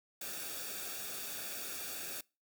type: noise with comb filter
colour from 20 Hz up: white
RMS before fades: -42 dBFS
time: 0.21-2.21 s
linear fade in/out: 5 ms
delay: 0.98 ms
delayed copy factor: -0.65
effects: noise-tail reverb RT60 0.3 s tail -25 dB re dry